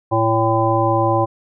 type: harmonic tone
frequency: 112.4 Hz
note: A2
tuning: 37 cents sharp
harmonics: 1 / 3 / 5 / 7 / 9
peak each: -20 / -20 / -20 / -20 / -20 dBFS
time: 0.11-1.26 s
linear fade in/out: 20 ms
effects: none